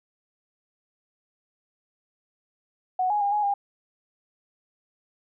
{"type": "tone with pitch steps", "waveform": "sine", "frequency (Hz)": [740, 833, 807, 836, 805], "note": ["F#5", "G#5", "G#5", "G#5", "G5"], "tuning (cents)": [0, 5, -50, 11, 46], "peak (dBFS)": -21, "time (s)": [2.99, 3.54], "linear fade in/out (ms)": 5, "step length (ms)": 110, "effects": []}